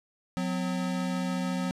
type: tone pair together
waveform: square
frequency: 182.03 / 256.1 Hz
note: F#3 / C4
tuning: -28 / -37 cents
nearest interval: tritone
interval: 591 cents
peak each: -30 / -34 dBFS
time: 0.37-1.71 s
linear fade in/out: 0 ms
effects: low-pass 9000 Hz 12 dB/octave + 11-bit